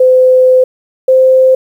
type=tone pair in turn; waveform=sine; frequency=512 / 520 Hz; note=C5 / C5; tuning=-38 / -11 cents; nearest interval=unison; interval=27 cents; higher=second; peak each=-3 dBFS; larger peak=neither; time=0-0.64 / 1.08-1.55 s; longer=first; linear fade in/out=5 ms; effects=7-bit